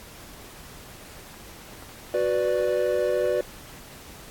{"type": "clicks", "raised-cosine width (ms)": 0.5, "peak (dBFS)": -30, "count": 11, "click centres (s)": [1.343, 1.752, 1.825, 1.893, 2.168, 2.483, 2.581, 2.614, 2.685, 2.864, 3.258]}
{"type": "chord", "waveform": "triangle", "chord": "B minor", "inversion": "second", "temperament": "equal", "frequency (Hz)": [370, 493.9, 587.3], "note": ["F#4", "B4", "D5"], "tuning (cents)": [0, 0, 0], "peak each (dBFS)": [-25, -23, -23], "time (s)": [2.14, 3.41], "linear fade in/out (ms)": 2}
{"effects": ["pink hiss -45 dBFS RMS until 4.3 s", "AAC 64 kbps"]}